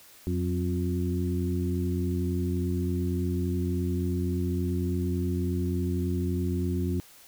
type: harmonic tone with a mistuned harmonic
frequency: 88.8 Hz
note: F2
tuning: 29 cents sharp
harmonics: 1 / 2 / 3 / 4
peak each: -28 / -31 / -33 / -34 dBFS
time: 0.27-7 s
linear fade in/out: 0 ms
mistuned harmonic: 2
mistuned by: +51 cents
effects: white hiss -53 dBFS RMS until 7.27 s